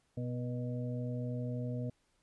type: harmonic tone with a mistuned harmonic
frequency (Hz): 123.47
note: B2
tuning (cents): 0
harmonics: 1 / 2 / 4 / 5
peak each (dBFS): -36 / -40 / -45 / -47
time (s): 0.17-1.9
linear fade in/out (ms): 5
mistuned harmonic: 4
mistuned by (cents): -28
effects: pink hiss -75 dBFS RMS until 2.22 s + resampled to 24000 Hz